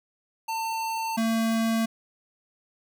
square tone pair in turn, 898 / 225.7 Hz, A5 / A3, +35 / +44 cents, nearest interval 2 octaves, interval 2391 cents, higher first, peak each -28 / -23 dBFS, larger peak second, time 0.48-1.17 / 1.17-1.86 s, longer neither, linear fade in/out 10 ms, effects none

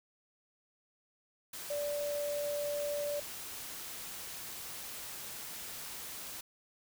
sine tone in noise, 582 Hz, D5, 16 cents flat, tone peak -33 dBFS, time 1.7-3.2 s, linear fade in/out 5 ms, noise white, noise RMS -44 dBFS, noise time 1.53-6.41 s, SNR +8 dB, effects none

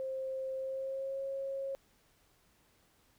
sine tone with pitch glide, 528 to 543.5 Hz, C5 to C#5, +16 to -34 cents, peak -35 dBFS, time 0-1.75 s, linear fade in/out 0 ms, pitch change +50 cents, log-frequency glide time 0.56-1.22 s, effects pink hiss -69 dBFS RMS until 3.18 s

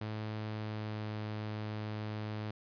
sawtooth tone with pitch glide, 107.9 to 106.91 Hz, A2 to A2, -33 to -49 cents, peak -33 dBFS, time 0.01-2.51 s, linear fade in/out 5 ms, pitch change -16 cents, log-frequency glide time 0.44-1.14 s, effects resampled to 11025 Hz

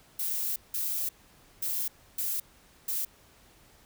violet noise bursts at uneven times, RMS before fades -31 dBFS, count 5, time 0.19-0.56 / 0.74-1.09 / 1.62-1.88 / 2.18-2.4 / 2.88-3.05 s, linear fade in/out 5 ms, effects pink hiss -59 dBFS RMS until 3.85 s

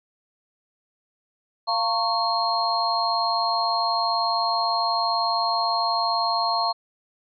sine tone cluster, 693 / 909 / 1106 / 4226 Hz, F5 / A#5 / C#6 / C8, -14 / -44 / -4 / +16 cents, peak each -26 dBFS, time 1.67-6.73 s, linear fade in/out 20 ms, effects none

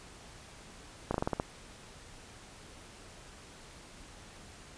slowing click train, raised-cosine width 1 ms, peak -16 dBFS, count 7, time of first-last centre 1.11-1.399 s, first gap 33 ms, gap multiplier 1.15, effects pink hiss -52 dBFS RMS until 4.77 s + resampled to 22050 Hz

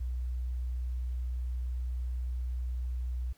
sine tone, 61.74 Hz, B1, in tune, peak -30 dBFS, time 0-3.33 s, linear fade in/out 10 ms, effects tanh soft clip ceiling -27 dBFS + pink hiss -65 dBFS RMS until 3.37 s

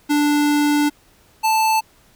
square tone pair in turn, 293.7 / 880.1 Hz, D4 / A5, 0 / 0 cents, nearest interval octave + perfect fifth, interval 1900 cents, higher second, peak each -15 dBFS, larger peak neither, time 0.09-0.9 / 1.43-1.81 s, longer first, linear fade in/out 20 ms, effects pink hiss -54 dBFS RMS until 2.15 s

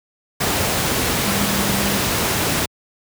sine tone in noise, 200 Hz, G3, 35 cents sharp, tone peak -23 dBFS, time 1.26-1.99 s, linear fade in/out 10 ms, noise pink, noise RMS -19 dBFS, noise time 0.4-2.66 s, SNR -7 dB, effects high-pass 80 Hz 12 dB/octave

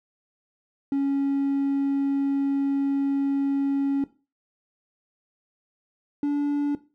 triangle tone pair in turn, 277.2 / 288.7 Hz, C#4 / D4, 0 / -30 cents, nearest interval minor second, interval 70 cents, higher second, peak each -18 dBFS, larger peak neither, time 0.92-4.04 / 6.23-6.75 s, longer first, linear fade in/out 2 ms, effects noise-tail reverb RT60 0.3 s tail -17 dB re dry + tanh soft clip ceiling -16 dBFS

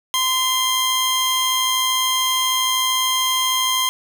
sawtooth tone pair together, 1031 / 3206 Hz, C6 / G7, -26 / +38 cents, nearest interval octave + minor sixth, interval 1964 cents, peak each -17 / -16 dBFS, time 0.14-3.89 s, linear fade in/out 0 ms, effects none

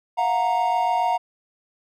triangle tone cluster, 680 / 727 / 932 Hz, F5 / F#5 / A#5, -46 / -31 / -1 cents, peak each -27 / -20 / -20 dBFS, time 0.17-1.18 s, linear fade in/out 20 ms, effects none

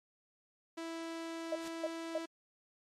sawtooth tone, 329.6 Hz, E4, in tune, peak -36 dBFS, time 0.77-2.26 s, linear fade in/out 10 ms
white noise with exponential growth, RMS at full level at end -43 dBFS, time 1.49-1.68 s, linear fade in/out 2 ms, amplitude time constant 40 ms
sine tone bursts, 630 Hz, D#5, 21 cents sharp, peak -31 dBFS, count 3, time 1.52-2.182 s, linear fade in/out 5 ms, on 34 ms, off 280 ms
effects low-pass 8000 Hz 12 dB/octave + MP3 64 kbps

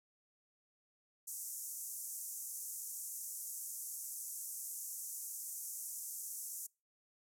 white band-pass noise, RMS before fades -45 dBFS, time 1.27-6.67 s, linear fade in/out 10 ms, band 6100 to 14000 Hz, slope 48 dB/octave, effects noise-tail reverb RT60 0.3 s tail -26 dB re dry

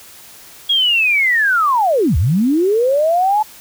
sine linear two-way sweep, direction down then up, 3331 to 65.41 to 871 Hz, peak -11 dBFS, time 0.69-3.43 s, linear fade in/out 10 ms, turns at 2.17 s, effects white hiss -40 dBFS RMS until 3.6 s

